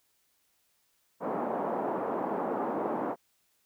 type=band-pass noise; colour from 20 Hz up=white; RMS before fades=-32 dBFS; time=1.2-3.16 s; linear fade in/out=50 ms; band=200 to 920 Hz; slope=24 dB/octave; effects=white hiss -72 dBFS RMS until 3.65 s